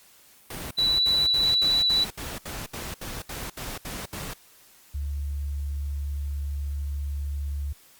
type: noise bursts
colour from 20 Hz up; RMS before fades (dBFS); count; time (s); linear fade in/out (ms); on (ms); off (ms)
pink; -35; 14; 0.5-4.337; 5; 210; 69
type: tone with vibrato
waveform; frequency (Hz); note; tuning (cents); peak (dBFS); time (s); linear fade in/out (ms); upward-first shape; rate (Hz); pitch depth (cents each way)
sine; 3951; B7; 0; -19; 0.77-2.05; 20; sine; 16; 10
type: tone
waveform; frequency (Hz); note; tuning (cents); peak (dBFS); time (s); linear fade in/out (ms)
sine; 71.3; C#2; +49; -27; 4.94-7.73; 10
effects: white hiss -55 dBFS RMS until 7.99 s + Opus 48 kbps